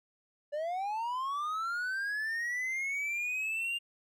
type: linear sweep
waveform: triangle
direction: up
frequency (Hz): 573 to 2814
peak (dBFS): -30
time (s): 0.52-3.79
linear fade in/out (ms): 20
effects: none